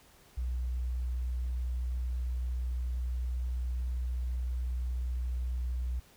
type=tone; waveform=sine; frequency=61.74 Hz; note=B1; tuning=in tune; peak=-29 dBFS; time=0.37-6 s; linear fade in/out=10 ms; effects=tanh soft clip ceiling -27 dBFS + pink hiss -60 dBFS RMS until 6.16 s